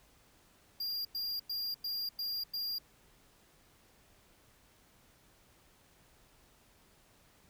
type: tone bursts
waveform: square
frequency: 4792 Hz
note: D8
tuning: 34 cents sharp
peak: -35 dBFS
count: 6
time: 0.8-2.785 s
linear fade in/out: 5 ms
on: 250 ms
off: 97 ms
effects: pink hiss -65 dBFS RMS until 7.49 s